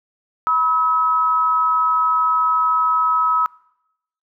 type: tone pair together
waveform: sine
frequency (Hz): 979.5 / 1284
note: B5 / E6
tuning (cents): -15 / -46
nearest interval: perfect fourth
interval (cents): 469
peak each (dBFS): -22 / -15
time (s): 0.47-3.46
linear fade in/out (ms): 0
effects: noise-tail reverb RT60 0.8 s tail -22 dB re dry